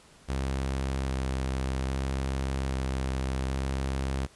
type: tone with vibrato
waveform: sawtooth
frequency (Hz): 66.3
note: C2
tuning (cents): +23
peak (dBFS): -24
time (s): 0.28-4.27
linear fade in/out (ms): 20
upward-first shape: square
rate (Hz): 0.62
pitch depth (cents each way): 14
effects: pink hiss -56 dBFS RMS until 4.35 s + resampled to 24000 Hz